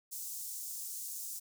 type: high-pass noise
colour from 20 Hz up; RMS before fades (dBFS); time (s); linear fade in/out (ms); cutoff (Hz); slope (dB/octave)
pink; -42; 0.11-1.4; 20; 6500; 24
effects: none